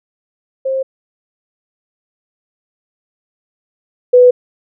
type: tone pair in turn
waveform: sine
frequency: 531 / 496 Hz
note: C5 / B4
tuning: +25 / +7 cents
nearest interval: minor second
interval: 118 cents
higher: first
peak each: -14 / -3 dBFS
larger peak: second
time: 0.65-0.83 / 4.13-4.31 s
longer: neither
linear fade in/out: 10 ms
effects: none